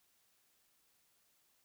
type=silence; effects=white hiss -74 dBFS RMS until 1.64 s